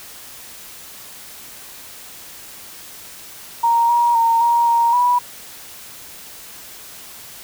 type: tone with pitch steps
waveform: sine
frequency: 932 / 949 / 919 / 941 / 934 / 978 Hz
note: A#5 / A#5 / A#5 / A#5 / A#5 / B5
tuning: -1 / +31 / -25 / +16 / +3 / -17 cents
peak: -12 dBFS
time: 3.63-5.19 s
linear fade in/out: 10 ms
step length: 260 ms
effects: white hiss -38 dBFS RMS until 7.43 s